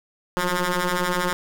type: ring-modulated tone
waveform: 10% pulse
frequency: 177.7 Hz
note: F3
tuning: 30 cents sharp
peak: -10 dBFS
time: 0.37-1.33 s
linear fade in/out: 0 ms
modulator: 717 Hz
effects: none